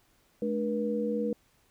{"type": "tone cluster", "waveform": "sine", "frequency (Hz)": [214.3, 297.2, 480.2], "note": ["A3", "D4", "B4"], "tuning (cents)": [-45, 21, -49], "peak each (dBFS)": [-31, -36, -30], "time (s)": [0.42, 1.33], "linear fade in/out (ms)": 2, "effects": ["pink hiss -67 dBFS RMS until 1.7 s"]}